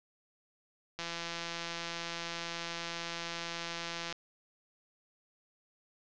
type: click train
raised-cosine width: 0.2 ms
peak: -21 dBFS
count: 531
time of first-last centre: 0.99-4.126 s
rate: 169 Hz
effects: resampled to 16000 Hz + 9-bit